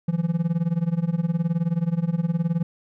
triangle tone with tremolo, 168.4 Hz, E3, 37 cents sharp, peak -15 dBFS, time 0.08-2.63 s, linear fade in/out 5 ms, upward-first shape sine, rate 19 Hz, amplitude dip 90%, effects none

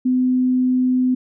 sine tone, 254 Hz, B3, 49 cents sharp, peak -14 dBFS, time 0.05-1.15 s, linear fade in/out 10 ms, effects none

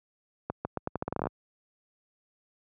accelerating click train, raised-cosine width 1 ms, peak -16 dBFS, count 14, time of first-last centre 0.5-1.27 s, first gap 150 ms, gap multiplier 0.82, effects high-pass 80 Hz 12 dB/octave

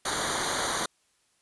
pink noise with comb filter, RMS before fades -29 dBFS, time 0.05-0.86 s, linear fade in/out 5 ms, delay 0.38 ms, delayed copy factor -0.9, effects white hiss -69 dBFS RMS until 1.41 s + resampled to 24000 Hz

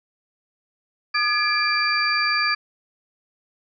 sine tone cluster, 1216 / 1690 / 2360 / 4668 Hz, D#6 / G#6 / D7 / D8, -40 / +30 / +8 / -11 cents, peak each -24 dBFS, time 1.14-2.55 s, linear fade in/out 10 ms, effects none

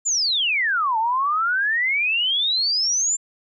sine exponential two-way sweep, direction down then up, 7370 to 866 to 7370 Hz, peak -18 dBFS, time 0.05-3.17 s, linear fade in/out 20 ms, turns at 0.98 s, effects none

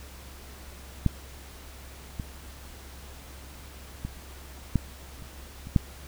clicks, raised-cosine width 5 ms, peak -9 / -20 / -20 / -9 / -30 / -27 / -7 dBFS, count 7, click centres 1.063 / 2.198 / 4.05 / 4.757 / 5.223 / 5.671 / 5.762 s, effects added 67 Hz sine -45 dBFS peak until 6.07 s + pink hiss -48 dBFS RMS until 6.07 s

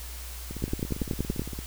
two click trains, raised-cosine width 3 ms, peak -23 / -14 dBFS, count 20 / 9, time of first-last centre 0.51-1.59 / 0.64-1.395 s, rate 17.6 / 10.6 Hz, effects added 60 Hz sine -38 dBFS peak until 1.66 s + white hiss -43 dBFS RMS until 1.66 s

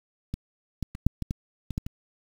clicks, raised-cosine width 5 ms, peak -18 / -17 / -25 / -6 / -17 / -16 / -20 / -15 / -22 dBFS, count 9, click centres 0.34 / 0.827 / 0.951 / 1.066 / 1.223 / 1.309 / 1.707 / 1.779 / 1.865 s, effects 7-bit

